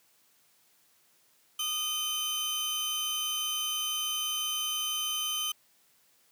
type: tone pair together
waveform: sawtooth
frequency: 1232 / 3067 Hz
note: D#6 / G7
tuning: -17 / -38 cents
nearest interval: octave + major third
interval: 1579 cents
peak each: -36 / -27 dBFS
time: 1.59-5.52 s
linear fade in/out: 5 ms
effects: white hiss -66 dBFS RMS until 6.31 s + high-pass 100 Hz 12 dB/octave